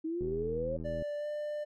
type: exponential sweep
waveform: sine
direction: up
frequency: 313.3 to 554.4 Hz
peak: -32 dBFS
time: 0.04-0.77 s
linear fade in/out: 10 ms
type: click train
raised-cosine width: 3 ms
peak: -29 dBFS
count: 67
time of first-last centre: 0.21-1.023 s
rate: 81.2 Hz
type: tone with pitch glide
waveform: triangle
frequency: 587.3 to 595.8 Hz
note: D5 to D5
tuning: 0 to +25 cents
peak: -32 dBFS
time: 0.84-1.65 s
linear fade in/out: 20 ms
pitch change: +25 cents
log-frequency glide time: 1.17-1.27 s
effects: none